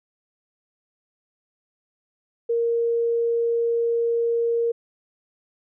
sine tone, 466.2 Hz, A#4, in tune, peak -19 dBFS, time 2.49-4.72 s, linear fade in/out 10 ms, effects none

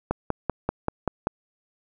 click train, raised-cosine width 1 ms, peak -9 dBFS, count 7, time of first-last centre 0.11-1.271 s, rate 5.17 Hz, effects none

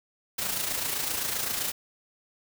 white noise with amplitude modulation, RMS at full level -28 dBFS, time 0.38-1.72 s, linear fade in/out 10 ms, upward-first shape sine, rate 27.7 Hz, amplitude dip 50%, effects none

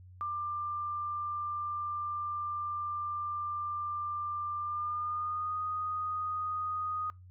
sine tone with pitch glide, 1189 to 1241.6 Hz, D6 to D#6, +21 to -4 cents, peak -32 dBFS, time 0.21-7.1 s, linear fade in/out 0 ms, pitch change +75 cents, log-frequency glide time 4.58-5.61 s, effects noise-tail reverb RT60 0.2 s tail -22 dB re dry + added 91 Hz sine -50 dBFS peak until 7.3 s

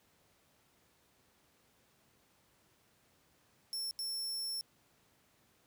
sawtooth tone bursts at uneven times, 5400 Hz, E8, 41 cents sharp, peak -34 dBFS, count 2, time 3.73-3.91 / 3.99-4.61 s, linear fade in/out 0 ms, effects pink hiss -70 dBFS RMS until 5.66 s + high-pass 80 Hz 12 dB/octave

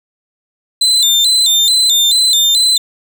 35% pulse tone with vibrato, 3815 Hz, A#7, 39 cents sharp, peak -7 dBFS, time 0.81-2.78 s, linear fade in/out 5 ms, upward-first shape square, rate 2.3 Hz, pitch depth 100 cents each way, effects none

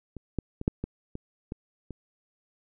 clicks, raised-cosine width 3 ms, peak -26 / -15 / -21 / -10 / -18 / -23 / -21 / -25 dBFS, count 8, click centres 0.167 / 0.387 / 0.614 / 0.679 / 0.84 / 1.154 / 1.521 / 1.907 s, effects none

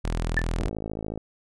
sawtooth tone, 41.2 Hz, E1, in tune, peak -21 dBFS, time 0.04-0.69 s, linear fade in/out 10 ms
sine tone with exponential decay, 1760 Hz, A6, in tune, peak -16 dBFS, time 0.37-0.45 s, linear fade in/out 5 ms, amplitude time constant 16 ms
click train, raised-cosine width 2 ms, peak -19 dBFS, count 32, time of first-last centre 0.6-1.176 s, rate 53.8 Hz
effects resampled to 24000 Hz

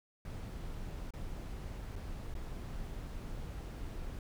brown noise with dropouts, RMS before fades -42 dBFS, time 0.25-4.19 s, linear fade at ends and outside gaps 2 ms, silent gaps 1.107-1.136 / 1.957-1.961 / 2.341-2.351 s, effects none

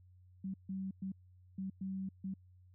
sine tone bursts at uneven times, 191.3 Hz, G3, 42 cents flat, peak -37 dBFS, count 6, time 0.44-0.54 / 0.69-0.91 / 1.02-1.12 / 1.58-1.7 / 1.81-2.09 / 2.24-2.34 s, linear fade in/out 5 ms, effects added 91 Hz sine -59 dBFS peak until 2.74 s

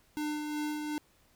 square tone with tremolo, 300.3 Hz, D4, 39 cents sharp, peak -32 dBFS, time 0.17-0.98 s, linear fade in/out 0 ms, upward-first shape sine, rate 2.7 Hz, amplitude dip 35%, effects pink hiss -66 dBFS RMS until 1.35 s

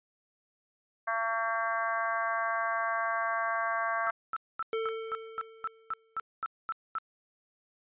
harmonic tone, 226.5 Hz, A#3, 50 cents flat, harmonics 3 / 4 / 5 / 6 / 7 / 8 / 9, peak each -34 / -40 / -32 / -42 / -34 / -44 / -43 dBFS, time 1.07-4.11 s, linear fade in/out 10 ms
sine tone bursts, 1323 Hz, E6, 6 cents sharp, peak -30 dBFS, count 12, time 4.07-6.984 s, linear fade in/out 0 ms, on 32 ms, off 230 ms
square tone with exponential decay, 447.2 Hz, A4, 28 cents sharp, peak -29 dBFS, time 4.73-6.21 s, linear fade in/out 1 ms, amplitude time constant 320 ms
effects resampled to 8000 Hz

